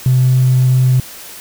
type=tone with tanh clipping; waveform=triangle; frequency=128.4 Hz; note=C3; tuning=32 cents flat; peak=-7 dBFS; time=0.06-1 s; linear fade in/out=2 ms; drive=1 dB; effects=white hiss -33 dBFS RMS until 1.4 s